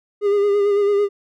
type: tone with vibrato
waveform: triangle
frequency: 406.4 Hz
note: G#4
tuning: 38 cents flat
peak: -12 dBFS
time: 0.21-1.09 s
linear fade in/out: 50 ms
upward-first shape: sine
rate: 9 Hz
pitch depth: 34 cents each way
effects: none